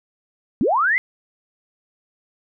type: linear sweep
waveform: sine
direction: up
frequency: 185 to 2110 Hz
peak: -15 dBFS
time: 0.61-0.98 s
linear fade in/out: 0 ms
effects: none